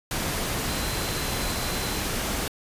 sine tone in noise, 4073 Hz, C8, 47 cents flat, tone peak -38 dBFS, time 0.69-2.01 s, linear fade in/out 2 ms, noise pink, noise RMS -28 dBFS, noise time 0.11-2.48 s, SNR -13 dB, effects resampled to 32000 Hz

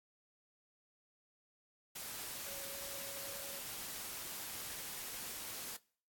sine tone in noise, 555 Hz, C#5, 2 cents sharp, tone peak -53 dBFS, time 2.46-3.6 s, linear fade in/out 10 ms, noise white, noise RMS -45 dBFS, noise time 1.95-5.77 s, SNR -11 dB, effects noise-tail reverb RT60 0.5 s tail -23 dB re dry + AAC 64 kbps

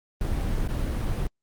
brown noise with dropouts, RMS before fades -26 dBFS, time 0.21-1.27 s, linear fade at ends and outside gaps 2 ms, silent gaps 0.677-0.687 s, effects Opus 24 kbps

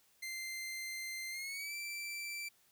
sawtooth tone with pitch glide, 2084 to 2339 Hz, C7 to D7, -7 to -8 cents, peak -37 dBFS, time 0.22-2.49 s, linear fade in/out 10 ms, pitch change +199 cents, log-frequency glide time 1.3-1.74 s, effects white hiss -70 dBFS RMS until 2.71 s

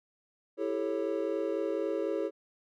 triangle chord, A dominant seventh, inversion second, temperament just, 330 / 396 / 440 / 550 Hz, E4 / G4 / A4 / C#5, +2 / +18 / 0 / -14 cents, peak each -33 dBFS, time 0.57-2.31 s, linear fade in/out 50 ms, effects none

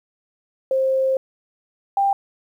sine tone pair in turn, 529 / 792.6 Hz, C5 / G5, +19 / +19 cents, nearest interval perfect fifth, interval 700 cents, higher second, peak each -16 / -15 dBFS, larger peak second, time 0.71-1.17 / 1.97-2.13 s, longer first, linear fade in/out 2 ms, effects 9-bit

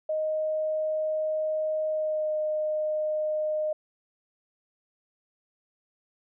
sine tone with pitch glide, 622.3 to 614.8 Hz, D#5 to D#5, 0 to -21 cents, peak -25 dBFS, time 0.09-3.73 s, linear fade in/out 5 ms, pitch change -21 cents, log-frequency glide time 1.88-2.36 s, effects none

